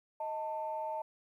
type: tone pair together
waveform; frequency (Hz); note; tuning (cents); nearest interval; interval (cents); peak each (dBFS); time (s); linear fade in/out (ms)
sine; 627 / 890.6; D#5 / A5; +13 / +21; tritone; 608; -38 / -36; 0.2-1.02; 5
effects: tanh soft clip ceiling -27 dBFS + 12-bit